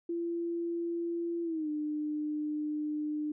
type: tone with pitch glide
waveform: sine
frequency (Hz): 340 to 301.2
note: F4 to D4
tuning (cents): -46 to +44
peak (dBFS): -31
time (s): 0.09-3.32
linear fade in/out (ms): 5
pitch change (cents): -210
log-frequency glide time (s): 1.43-1.69
effects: none